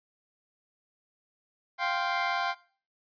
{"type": "chord", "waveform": "25% pulse", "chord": "F suspended second", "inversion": "none", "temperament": "equal", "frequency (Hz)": [698.5, 784, 1046.5], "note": ["F5", "G5", "C6"], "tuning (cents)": [0, 0, 0], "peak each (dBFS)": -28, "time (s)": [1.78, 2.55], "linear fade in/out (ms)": 50, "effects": ["noise-tail reverb RT60 0.4 s tail -18 dB re dry", "resampled to 11025 Hz"]}